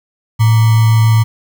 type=tone with sample-and-hold; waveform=sine; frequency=111.6 Hz; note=A2; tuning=25 cents sharp; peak=-6 dBFS; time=0.39-1.24 s; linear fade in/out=20 ms; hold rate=1050 Hz; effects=none

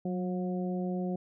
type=harmonic tone with a mistuned harmonic; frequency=180.3 Hz; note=F#3; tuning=45 cents flat; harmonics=1 / 2 / 3 / 4; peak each=-31 / -37 / -41 / -43 dBFS; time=0.05-1.16 s; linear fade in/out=5 ms; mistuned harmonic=1; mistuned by=+35 cents; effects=none

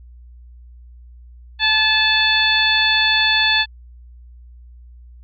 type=harmonic tone with a mistuned harmonic; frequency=874 Hz; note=A5; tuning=12 cents flat; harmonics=1 / 2 / 3 / 4 / 5; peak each=-24 / -18 / -20 / -18 / -21 dBFS; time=1.59-3.66 s; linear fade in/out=50 ms; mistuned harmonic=2; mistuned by=-21 cents; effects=added 60 Hz sine -39 dBFS peak until 5.23 s

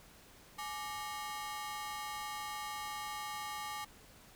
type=ring-modulated tone; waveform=sawtooth; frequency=1010 Hz; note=B5; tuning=39 cents sharp; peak=-33 dBFS; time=0.58-3.85 s; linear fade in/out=10 ms; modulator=168 Hz; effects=pink hiss -59 dBFS RMS until 4.35 s

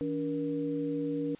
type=tone cluster; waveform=sine; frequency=160.2 / 286.7 / 473.8 Hz; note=E3 / D4 / A#4; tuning=-49 / -42 / +28 cents; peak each=-40 / -31 / -35 dBFS; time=0.01-1.35 s; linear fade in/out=0 ms; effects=white hiss -57 dBFS RMS until 1.39 s + resampled to 8000 Hz

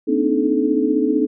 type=tone cluster; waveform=sine; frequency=227.6 / 258.6 / 294.3 / 309.8 / 431.5 Hz; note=A#3 / C4 / D4 / D#4 / A4; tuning=-41 / -20 / +4 / -7 / -34 cents; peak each=-28 / -20 / -21 / -20 / -21 dBFS; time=0.07-1.27 s; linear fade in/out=20 ms; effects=none

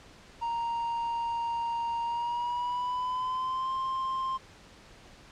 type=tone with pitch glide; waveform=triangle; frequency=932.3 to 1052.5 Hz; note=A#5 to C6; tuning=0 to +10 cents; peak=-27 dBFS; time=0.41-4.38 s; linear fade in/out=20 ms; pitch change=+210 cents; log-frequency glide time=2.02-3.74 s; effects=pink hiss -53 dBFS RMS until 5.31 s + low-pass 6000 Hz 12 dB/octave

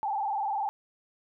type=tone with vibrato; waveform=sine; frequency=830.6 Hz; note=G#5; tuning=in tune; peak=-27 dBFS; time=0.03-0.69 s; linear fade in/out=0 ms; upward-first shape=square; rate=20 Hz; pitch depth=82 cents each way; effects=none

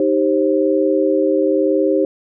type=chord; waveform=sine; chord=C minor; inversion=first; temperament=equal with one note detuned; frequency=311.1 / 392 / 532.7 Hz; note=Eb4 / G4 / C5; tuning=0 / 0 / +31 cents; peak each=-17 dBFS; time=0-2.05 s; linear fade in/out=2 ms; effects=none

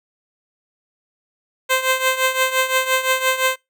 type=tone with tremolo; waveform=10% pulse; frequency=520 Hz; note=C5; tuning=11 cents flat; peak=-5 dBFS; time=1.69-3.56 s; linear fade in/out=20 ms; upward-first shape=triangle; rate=5.8 Hz; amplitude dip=80%; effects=noise-tail reverb RT60 0.2 s tail -24 dB re dry

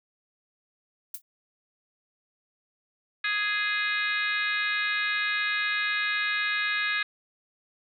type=noise with exponential decay; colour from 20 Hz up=violet; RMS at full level=-30 dBFS; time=1.14-1.22 s; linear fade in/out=5 ms; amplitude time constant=17 ms
type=harmonic tone; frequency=416.1 Hz; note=G#4; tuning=3 cents sharp; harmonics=3 / 4 / 5 / 6 / 7 / 8 / 9 / 10; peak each=-36 / -28 / -32 / -32 / -42 / -42 / -35 / -42 dBFS; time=3.24-7.03 s; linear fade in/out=5 ms
effects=none

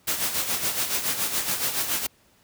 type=noise with tremolo; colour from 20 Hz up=white; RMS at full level=-24 dBFS; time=0.07-2.07 s; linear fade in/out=10 ms; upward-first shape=sine; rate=7.1 Hz; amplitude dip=60%; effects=pink hiss -60 dBFS RMS until 2.43 s + high-pass 60 Hz 12 dB/octave

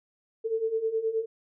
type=beating tone pair; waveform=sine; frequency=440 / 449.5 Hz; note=A4 / A4; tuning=0 / +37 cents; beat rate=9.5 Hz; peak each=-31 / -27 dBFS; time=0.44-1.26 s; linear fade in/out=20 ms; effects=none

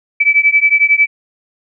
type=beating tone pair; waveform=sine; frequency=2300 / 2311 Hz; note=D7 / D7; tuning=-37 / -28 cents; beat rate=11 Hz; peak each=-11 dBFS; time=0.2-1.07 s; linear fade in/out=10 ms; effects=none

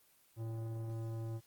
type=tone with tanh clipping; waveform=sine; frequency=113 Hz; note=A2; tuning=47 cents sharp; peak=-40 dBFS; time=0.36-1.41 s; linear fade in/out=50 ms; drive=15 dB; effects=white hiss -68 dBFS RMS until 1.46 s + Opus 24 kbps

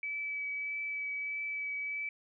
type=tone with vibrato; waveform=sine; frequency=2294 Hz; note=D7; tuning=41 cents flat; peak=-34 dBFS; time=0.03-2.09 s; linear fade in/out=2 ms; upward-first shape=triangle; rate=1.6 Hz; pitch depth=13 cents each way; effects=none

